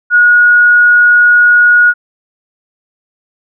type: tone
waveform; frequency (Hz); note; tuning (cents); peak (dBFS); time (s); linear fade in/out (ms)
sine; 1449; F#6; -37; -3; 0.1-1.94; 50
effects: none